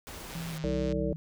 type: noise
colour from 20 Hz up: pink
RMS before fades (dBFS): -43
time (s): 0.07-0.58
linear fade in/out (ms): 0
type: click train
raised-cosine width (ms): 0.2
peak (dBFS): -28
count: 84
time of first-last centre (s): 0.3-0.924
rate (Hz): 133
type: tone with pitch glide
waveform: sine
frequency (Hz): 166.2 to 157.42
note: E3 to D#3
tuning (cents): +15 to +21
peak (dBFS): -35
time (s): 0.35-1.16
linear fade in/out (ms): 0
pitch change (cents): -94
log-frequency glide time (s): 0.5-0.56
type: harmonic tone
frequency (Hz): 64.1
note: C2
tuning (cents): -35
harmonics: 1 / 3 / 5 / 7 / 9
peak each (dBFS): -34 / -34 / -34 / -34 / -34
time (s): 0.64-1.13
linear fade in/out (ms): 0
effects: none